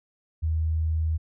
sine tone, 79.7 Hz, D#2, 42 cents sharp, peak -22 dBFS, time 0.42-1.18 s, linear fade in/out 20 ms, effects none

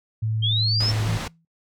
sine tone with pitch glide, 110 to 108.05 Hz, A2 to A2, 0 to -31 cents, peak -21 dBFS, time 0.22-1.18 s, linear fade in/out 10 ms, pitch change -31 cents, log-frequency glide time 0.45-0.86 s
sine linear sweep, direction up, 3136 to 5440 Hz, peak -21 dBFS, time 0.42-0.92 s, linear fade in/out 20 ms
pink low-pass noise, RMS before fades -31 dBFS, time 0.8-1.28 s, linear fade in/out 5 ms, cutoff 6300 Hz, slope 12 dB/octave
sine tone with exponential decay, 164.81 Hz, E3, in tune, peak -25 dBFS, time 1.08-1.45 s, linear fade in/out 2 ms, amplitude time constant 79 ms
effects noise-tail reverb RT60 0.2 s tail -26 dB re dry

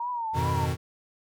sine tone with vibrato, 932.3 Hz, A#5, in tune, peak -28 dBFS, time 0-0.66 s, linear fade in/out 5 ms, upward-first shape triangle, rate 2.5 Hz, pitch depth 120 cents each way
square chord, F half-diminished seventh, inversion none, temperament equal, 87.31 / 103.83 / 123.47 / 155.56 Hz, F2 / Ab2 / Cb3 / Eb3, 0 / 0 / 0 / 0 cents, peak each -30 / -36 / -30 / -33 dBFS, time 0.33-0.77 s, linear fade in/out 50 ms
effects none

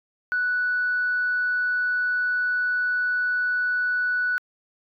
sine tone, 1480 Hz, F#6, in tune, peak -20 dBFS, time 0.32-4.38 s, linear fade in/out 0 ms, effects tanh soft clip ceiling -16 dBFS

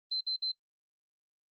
sine tone bursts, 4086 Hz, C8, 42 cents flat, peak -30 dBFS, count 3, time 0.11-0.52 s, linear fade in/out 10 ms, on 100 ms, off 55 ms, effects noise-tail reverb RT60 0.1 s tail -24 dB re dry + Opus 24 kbps

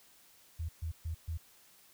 sine tone bursts, 81.3 Hz, E2, 23 cents flat, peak -34 dBFS, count 4, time 0.59-1.376 s, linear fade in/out 10 ms, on 99 ms, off 130 ms, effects white hiss -62 dBFS RMS until 1.93 s

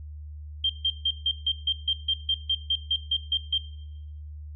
sine tone bursts, 3169 Hz, G7, 18 cents sharp, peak -20 dBFS, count 15, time 0.64-3.58 s, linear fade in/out 5 ms, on 56 ms, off 150 ms, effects noise-tail reverb RT60 0.8 s tail -17 dB re dry + added 75 Hz sine -37 dBFS peak until 4.55 s

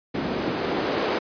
white noise with band-pass filter sweep, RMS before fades -26 dBFS, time 0.14-1.19 s, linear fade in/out 10 ms, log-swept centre 230 to 480 Hz, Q 1.2, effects resampled to 11025 Hz

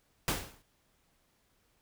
pink noise with exponential decay, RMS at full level -27 dBFS, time 0.28-0.62 s, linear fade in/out 1 ms, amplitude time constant 73 ms, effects pink hiss -72 dBFS RMS until 1.81 s

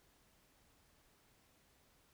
silence, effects pink hiss -71 dBFS RMS until 2.13 s

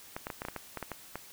clicks, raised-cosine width 0.5 ms, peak -21 dBFS, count 11, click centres 0.165 / 0.269 / 0.302 / 0.419 / 0.451 / 0.485 / 0.563 / 0.773 / 0.827 / 0.917 / 1.156 s, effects white hiss -52 dBFS RMS until 1.32 s

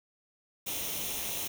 white noise with comb filter, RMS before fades -35 dBFS, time 0.66-1.48 s, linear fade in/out 10 ms, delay 0.32 ms, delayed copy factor +0.6, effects none

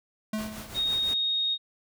square tone with exponential decay, 215.6 Hz, A3, 35 cents flat, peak -27 dBFS, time 0.33-0.93 s, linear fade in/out 5 ms, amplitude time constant 130 ms
pink noise with tremolo, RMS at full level -39 dBFS, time 0.38-1.14 s, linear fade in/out 5 ms, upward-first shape triangle, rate 5.9 Hz, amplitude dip 65%
sine tone, 3729 Hz, A#7, in tune, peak -24 dBFS, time 0.74-1.58 s, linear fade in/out 50 ms
effects none

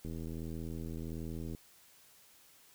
click train, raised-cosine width 3 ms, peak -30 dBFS, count 123, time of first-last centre 0.05-1.549 s, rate 81.4 Hz, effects white hiss -62 dBFS RMS until 2.74 s

